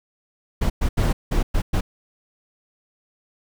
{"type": "noise bursts at uneven times", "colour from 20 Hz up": "brown", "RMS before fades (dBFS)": -19, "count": 6, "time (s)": [[0.61, 0.7], [0.81, 0.89], [0.97, 1.13], [1.31, 1.43], [1.54, 1.62], [1.73, 1.81]], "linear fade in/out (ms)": 10, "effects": []}